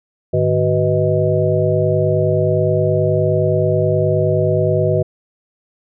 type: tone cluster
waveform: sine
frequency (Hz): 103.6 / 153.1 / 373.6 / 495 / 627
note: G#2 / D#3 / F#4 / B4 / D#5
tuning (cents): -4 / -28 / +17 / +4 / +13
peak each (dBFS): -19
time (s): 0.33-5.03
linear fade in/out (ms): 10
effects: none